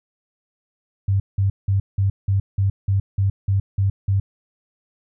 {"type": "tone bursts", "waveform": "sine", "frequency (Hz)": 98.1, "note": "G2", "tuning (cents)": 2, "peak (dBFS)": -15, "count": 11, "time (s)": [1.08, 4.2], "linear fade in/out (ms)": 5, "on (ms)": 120, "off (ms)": 180, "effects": []}